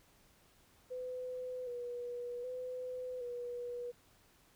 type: tone with vibrato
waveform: sine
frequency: 494.6 Hz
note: B4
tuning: 3 cents sharp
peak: -39 dBFS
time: 0.9-3.92 s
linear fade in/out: 20 ms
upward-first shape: square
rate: 0.65 Hz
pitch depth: 34 cents each way
effects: pink hiss -67 dBFS RMS until 4.55 s